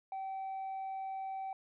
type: tone with tanh clipping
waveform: sine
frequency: 770 Hz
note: G5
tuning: 31 cents flat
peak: -38 dBFS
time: 0.12-1.53 s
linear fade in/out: 2 ms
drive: 1 dB
effects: none